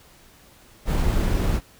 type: noise with sample-and-hold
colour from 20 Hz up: brown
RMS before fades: -21 dBFS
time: 0.85-1.61 s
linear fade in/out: 50 ms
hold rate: 11025 Hz
effects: pink hiss -52 dBFS RMS until 1.79 s